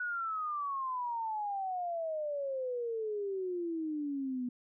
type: exponential sweep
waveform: sine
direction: down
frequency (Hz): 1480 to 243.5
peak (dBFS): -33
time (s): 0-4.49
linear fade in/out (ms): 5
effects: none